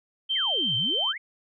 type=tone with pitch glide; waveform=sine; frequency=3130 to 3110 Hz; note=G7 to G7; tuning=-3 to -14 cents; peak=-23 dBFS; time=0.29-1.13 s; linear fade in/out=20 ms; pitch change=-11 cents; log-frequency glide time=0.66-0.82 s
type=exponential two-way sweep; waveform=sine; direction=down then up; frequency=2284 to 110 to 2284 Hz; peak=-32 dBFS; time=0.35-1.18 s; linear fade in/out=10 ms; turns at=0.76 s
effects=none